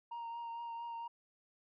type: tone with vibrato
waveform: sine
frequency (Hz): 932.3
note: A#5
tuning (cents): 0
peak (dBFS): -38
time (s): 0.11-1.08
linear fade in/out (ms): 10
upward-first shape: triangle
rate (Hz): 4.4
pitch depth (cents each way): 21
effects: tanh soft clip ceiling -40 dBFS